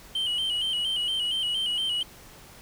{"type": "tone with vibrato", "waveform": "sine", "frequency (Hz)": 3020, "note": "F#7", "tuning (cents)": 35, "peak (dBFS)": -22, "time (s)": [0.15, 2.03], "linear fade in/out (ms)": 5, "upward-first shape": "square", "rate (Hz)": 4.3, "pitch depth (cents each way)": 58, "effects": ["tanh soft clip ceiling -24 dBFS", "pink hiss -49 dBFS RMS until 2.61 s"]}